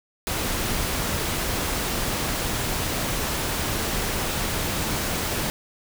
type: noise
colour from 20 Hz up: pink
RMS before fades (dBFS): -26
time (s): 0.27-5.5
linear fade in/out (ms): 0
effects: none